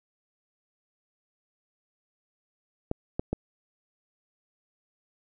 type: clicks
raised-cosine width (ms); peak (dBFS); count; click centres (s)
2; -14; 3; 2.914 / 3.195 / 3.33
effects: none